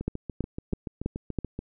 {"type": "two click trains", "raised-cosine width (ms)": 3, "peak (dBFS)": [-14, -20], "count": [5, 12], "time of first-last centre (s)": [[0.08, 1.387], [0.01, 1.59]], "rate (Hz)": [3.06, 6.96], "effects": []}